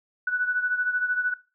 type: beating tone pair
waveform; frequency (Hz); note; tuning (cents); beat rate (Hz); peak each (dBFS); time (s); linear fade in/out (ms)
sine; 1480 / 1493; F#6 / F#6; 0 / +15; 13; -24 / -29; 0.27-1.34; 5
effects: noise-tail reverb RT60 0.3 s tail -19 dB re dry